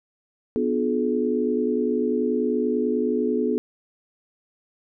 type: chord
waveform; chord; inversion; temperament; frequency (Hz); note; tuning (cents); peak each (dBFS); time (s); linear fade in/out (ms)
sine; B diminished seventh; none; just; 246.9 / 296.3 / 355.6 / 426.7; B3 / D4 / F4 / Ab4; 0 / +15 / +31 / +47; -24 / -29 / -28 / -24; 0.56-3.58; 0
effects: none